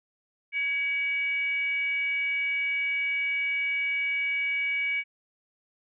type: tone with frequency modulation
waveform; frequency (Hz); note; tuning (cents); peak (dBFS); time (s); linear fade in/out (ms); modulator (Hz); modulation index
sine; 2270; C#7; +41; -25; 0.52-5.04; 50; 615; 0.35
effects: none